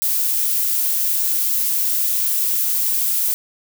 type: noise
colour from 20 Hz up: violet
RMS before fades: -19 dBFS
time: 0.02-3.34 s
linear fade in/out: 0 ms
effects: none